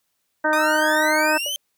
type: harmonic tone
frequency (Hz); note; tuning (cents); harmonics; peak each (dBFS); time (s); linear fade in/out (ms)
308.1; D#4; -17; 1 / 2 / 3 / 4 / 5 / 6; -26 / -22 / -23 / -29 / -21 / -30; 0.44-1.38; 10
type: exponential sweep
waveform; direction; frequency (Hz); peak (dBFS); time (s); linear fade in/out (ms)
sawtooth; up; 1203 to 3172; -21; 0.53-1.56; 0
type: tone with exponential decay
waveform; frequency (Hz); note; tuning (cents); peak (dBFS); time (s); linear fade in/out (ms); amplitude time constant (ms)
sine; 582; D5; -16; -27; 1.46-1.58; 2; 24
effects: white hiss -72 dBFS RMS until 1.77 s